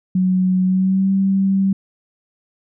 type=tone with pitch glide; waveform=sine; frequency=185 to 193.75 Hz; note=F#3 to G3; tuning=0 to -20 cents; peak=-13 dBFS; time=0.15-1.73 s; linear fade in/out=5 ms; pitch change=+80 cents; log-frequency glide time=0.65-1.1 s; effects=none